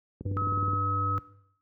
click train, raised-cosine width 3 ms, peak -24 dBFS, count 11, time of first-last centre 0.21-0.734 s, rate 19.1 Hz
harmonic tone, 98 Hz, G2, in tune, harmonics 1 / 3 / 5, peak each -29 / -39 / -43 dBFS, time 0.25-1.19 s, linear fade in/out 5 ms
sine tone, 1281 Hz, E6, 50 cents flat, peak -28 dBFS, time 0.37-1.18 s, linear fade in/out 0 ms
effects noise-tail reverb RT60 0.7 s tail -17 dB re dry + high-pass 60 Hz 12 dB/octave

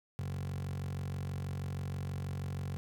15% pulse tone with high-pass filter, 46.25 Hz, F#1, in tune, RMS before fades -38 dBFS, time 0.19-2.77 s, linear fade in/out 0 ms, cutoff 110 Hz, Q 7.4, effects none

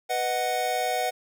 square chord, B major, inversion none, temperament equal, 493.9 / 622.3 / 740 Hz, B4 / D#5 / F#5, 0 / 0 / 0 cents, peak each -32 / -32 / -27 dBFS, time 0.09-1.11 s, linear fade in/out 20 ms, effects none

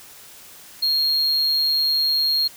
triangle tone, 4250 Hz, C8, 26 cents sharp, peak -16 dBFS, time 0.82-2.48 s, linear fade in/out 10 ms, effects white hiss -44 dBFS RMS until 2.56 s

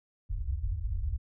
white low-pass noise, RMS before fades -32 dBFS, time 0.29-1.18 s, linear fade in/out 20 ms, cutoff 100 Hz, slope 96 dB/octave, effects none

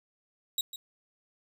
sawtooth tone with echo, 3818 Hz, A#7, 41 cents sharp, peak -24 dBFS, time 0.58-0.61 s, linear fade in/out 2 ms, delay 150 ms, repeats 1, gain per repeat -12 dB, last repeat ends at 0.76 s, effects none

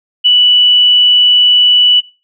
sine tone, 2960 Hz, F#7, in tune, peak -4 dBFS, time 0.24-2.01 s, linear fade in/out 20 ms, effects noise-tail reverb RT60 0.3 s tail -19 dB re dry

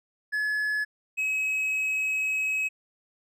triangle tone pair in turn, 1706 / 2556 Hz, G#6 / D#7, +46 / +46 cents, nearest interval perfect fifth, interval 700 cents, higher second, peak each -23 / -23 dBFS, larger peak neither, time 0.32-0.85 / 1.17-2.69 s, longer second, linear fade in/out 20 ms, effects none

